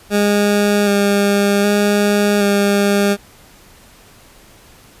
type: tone with vibrato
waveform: 20% pulse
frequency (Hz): 203.5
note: G#3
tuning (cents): -35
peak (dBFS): -7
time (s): 0.1-3.17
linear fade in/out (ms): 50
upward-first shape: square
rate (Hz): 0.65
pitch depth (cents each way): 15
effects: pink hiss -45 dBFS RMS until 5 s + resampled to 32000 Hz